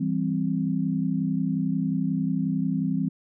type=chord; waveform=sine; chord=C major; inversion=first; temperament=equal; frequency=164.81 / 196 / 261.6 Hz; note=E3 / G3 / C4; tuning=0 / 0 / 0 cents; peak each=-27 dBFS; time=0-3.09 s; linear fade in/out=10 ms; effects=none